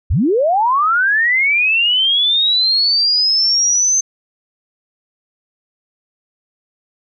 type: linear sweep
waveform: sine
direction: up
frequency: 48 to 6272 Hz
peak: -11 dBFS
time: 0.1-4.01 s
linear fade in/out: 10 ms
effects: none